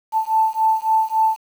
sine beating tone pair, 880 / 883.6 Hz, A5 / A5, 0 / +7 cents, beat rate 3.6 Hz, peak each -18 dBFS, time 0.12-1.38 s, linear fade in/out 50 ms, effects 7-bit

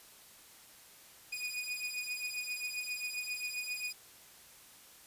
sawtooth beating tone pair, 2468 / 2475.5 Hz, D#7 / D#7, -15 / -9 cents, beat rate 7.5 Hz, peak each -36 / -37 dBFS, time 1.32-3.93 s, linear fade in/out 10 ms, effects white hiss -57 dBFS RMS until 5.06 s + resampled to 32000 Hz

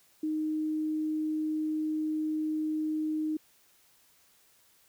sine tone, 310 Hz, D#4, 6 cents flat, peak -28 dBFS, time 0.23-3.37 s, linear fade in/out 5 ms, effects white hiss -64 dBFS RMS until 4.88 s

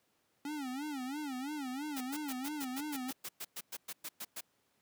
square tone with vibrato, 276.9 Hz, C#4, 2 cents flat, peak -38 dBFS, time 0.45-3.11 s, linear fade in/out 2 ms, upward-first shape sine, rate 3 Hz, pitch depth 170 cents each way
white noise bursts, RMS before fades -42 dBFS, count 16, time 1.96-4.41 s, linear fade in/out 10 ms, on 50 ms, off 110 ms
effects pink hiss -75 dBFS RMS until 4.81 s + high-pass 150 Hz 12 dB/octave

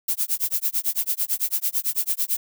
violet noise with tremolo, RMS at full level -21 dBFS, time 0.08-2.37 s, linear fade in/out 5 ms, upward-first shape sine, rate 9 Hz, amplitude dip 100%, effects none

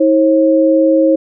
sine tone pair together, 320 / 538.2 Hz, D#4 / C5, +49 / +49 cents, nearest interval major sixth, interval 900 cents, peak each -10 dBFS, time 0-1.16 s, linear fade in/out 10 ms, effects none

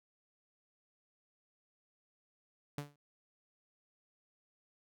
sawtooth tone with exponential decay, 144.9 Hz, D3, 23 cents flat, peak -31 dBFS, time 2.78-2.96 s, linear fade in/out 2 ms, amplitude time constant 39 ms, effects none

